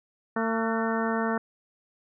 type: harmonic tone with a mistuned harmonic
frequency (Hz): 225.5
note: A3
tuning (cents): +43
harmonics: 1 / 2 / 3 / 4 / 5 / 6 / 7 / 8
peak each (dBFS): -28 / -31 / -33 / -34 / -35 / -36 / -36 / -37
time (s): 0.36-1.38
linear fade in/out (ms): 5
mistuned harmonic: 7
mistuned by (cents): -83
effects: none